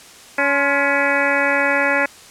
harmonic tone with a mistuned harmonic, 281.5 Hz, C#4, 27 cents sharp, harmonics 1 / 2 / 3 / 4 / 5 / 6 / 7 / 8 / 9, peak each -26 / -21 / -25 / -27 / -23 / -21 / -22 / -25 / -27 dBFS, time 0.38-2.06 s, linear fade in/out 5 ms, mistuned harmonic 4, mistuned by -110 cents, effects white hiss -42 dBFS RMS until 2.3 s + low-pass 9000 Hz 12 dB/octave

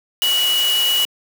sine tone in noise, 2927 Hz, F#7, 19 cents flat, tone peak -15 dBFS, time 0.22-1.05 s, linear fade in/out 0 ms, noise white, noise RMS -24 dBFS, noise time 0.22-1.05 s, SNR +6 dB, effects high-pass 400 Hz 12 dB/octave

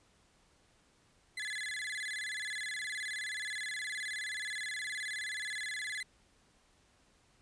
35% pulse tone with vibrato, 1864.7 Hz, A#6, in tune, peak -35 dBFS, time 1.37-6.03 s, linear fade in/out 5 ms, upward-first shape square, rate 19 Hz, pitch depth 150 cents each way, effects pink hiss -68 dBFS RMS until 7.41 s + resampled to 22050 Hz

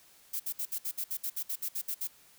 violet noise bursts, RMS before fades -34 dBFS, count 14, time 0.33-2.075 s, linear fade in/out 10 ms, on 68 ms, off 61 ms, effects white hiss -60 dBFS RMS until 2.38 s

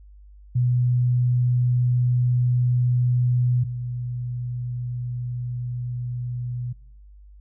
sine tone pair in turn, 123.47 / 122.62 Hz, B2 / B2, 0 / -12 cents, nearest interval unison, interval 12 cents, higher first, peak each -17 / -26 dBFS, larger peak first, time 0.55-3.64 / 3.64-6.73 s, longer neither, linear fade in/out 10 ms, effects noise-tail reverb RT60 0.8 s tail -26 dB re dry + added 50 Hz sine -44 dBFS peak until 7.4 s

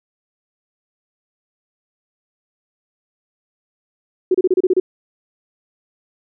sine tone bursts, 369.1 Hz, F#4, 4 cents flat, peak -10 dBFS, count 8, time 4.31-4.8 s, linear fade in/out 5 ms, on 35 ms, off 30 ms, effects none

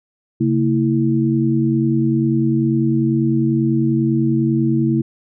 sine tone cluster, 135.5 / 225.6 / 327.8 Hz, C#3 / A3 / E4, -39 / +44 / -10 cents, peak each -18 dBFS, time 0.4-5.02 s, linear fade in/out 10 ms, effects none

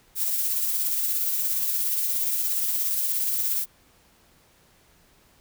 violet noise with tremolo, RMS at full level -24 dBFS, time 0.15-3.66 s, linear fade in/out 50 ms, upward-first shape sine, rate 17 Hz, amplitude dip 30%, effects pink hiss -59 dBFS RMS until 5.4 s

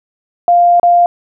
sine tone with dropouts, 698.5 Hz, F5, in tune, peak -5 dBFS, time 0.48-1.06 s, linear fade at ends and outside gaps 1 ms, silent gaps 0.798-0.831 s, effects none

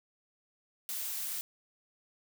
blue noise, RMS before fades -37 dBFS, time 0.89-1.41 s, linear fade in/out 0 ms, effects none

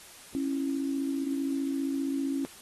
sine tone pair together, 274.4 / 329.6 Hz, C#4 / E4, -17 / 0 cents, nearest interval minor third, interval 317 cents, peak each -28 / -35 dBFS, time 0.35-2.45 s, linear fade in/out 0 ms, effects white hiss -50 dBFS RMS until 2.61 s + AAC 32 kbps

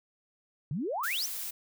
sine exponential sweep, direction up, 127.6 to 6272 Hz, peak -30 dBFS, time 0.71-1.26 s, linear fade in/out 2 ms
blue noise, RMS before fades -37 dBFS, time 1.03-1.51 s, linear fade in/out 10 ms
effects none

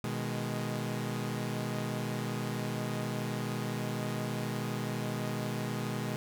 sawtooth chord, G# minor, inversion first, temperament equal, 123.47 / 155.56 / 207.7 Hz, B2 / D#3 / G#3, 0 / 0 / 0 cents, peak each -32 / -35 / -33 dBFS, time 0.04-6.16 s, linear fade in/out 0 ms, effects none

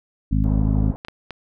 harmonic tone, 52.5 Hz, G#1, 19 cents sharp, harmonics 1 / 2 / 3 / 4 / 5, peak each -19 / -22 / -24 / -25 / -26 dBFS, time 0.31-0.92 s, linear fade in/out 10 ms
pink low-pass noise, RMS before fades -33 dBFS, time 0.44-0.96 s, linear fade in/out 0 ms, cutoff 870 Hz, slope 24 dB/octave
clicks, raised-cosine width 0.3 ms, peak -16 dBFS, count 3, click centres 1.049 / 1.084 / 1.307 s
effects none

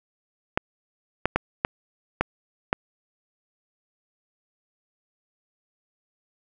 clicks, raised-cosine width 0.5 ms, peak -5 dBFS, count 6, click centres 0.575 / 1.256 / 1.36 / 1.649 / 2.21 / 2.729 s, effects none

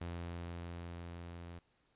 sawtooth tone with level ramp, 85.9 Hz, F2, 28 cents flat, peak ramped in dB -36 to -43 dBFS, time 0.01-1.59 s, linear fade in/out 5 ms, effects pink hiss -75 dBFS RMS until 1.95 s + resampled to 8000 Hz

